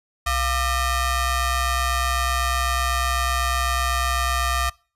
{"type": "ring-modulated tone", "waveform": "sawtooth", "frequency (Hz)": 630, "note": "D#5", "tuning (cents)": 21, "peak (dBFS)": -13, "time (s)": [0.26, 4.7], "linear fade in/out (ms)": 10, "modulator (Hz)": 566, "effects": ["noise-tail reverb RT60 0.4 s tail -25 dB re dry", "resampled to 32000 Hz"]}